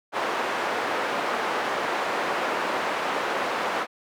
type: band-pass noise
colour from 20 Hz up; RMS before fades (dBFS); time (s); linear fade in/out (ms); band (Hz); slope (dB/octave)
white; -27; 0.12-3.87; 50; 370 to 1300; 12
effects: none